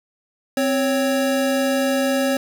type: tone pair together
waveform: square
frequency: 261.6 / 554.3 Hz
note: C4 / C#5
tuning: 0 / 0 cents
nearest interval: octave + minor second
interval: 1300 cents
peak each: -21 / -21 dBFS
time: 0.57-2.37 s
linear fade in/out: 2 ms
effects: none